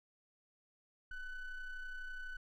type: ring-modulated tone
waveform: triangle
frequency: 743 Hz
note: F#5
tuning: 7 cents sharp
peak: -37 dBFS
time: 1.11-2.37 s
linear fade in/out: 5 ms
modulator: 759 Hz
effects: none